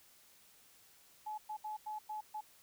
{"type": "tone bursts at uneven times", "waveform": "sine", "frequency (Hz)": 854, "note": "G#5", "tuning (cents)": 48, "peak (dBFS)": -39, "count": 6, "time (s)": [[1.26, 1.38], [1.49, 1.57], [1.64, 1.77], [1.86, 1.99], [2.09, 2.21], [2.34, 2.41]], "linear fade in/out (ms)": 10, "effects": ["white hiss -64 dBFS RMS until 2.62 s"]}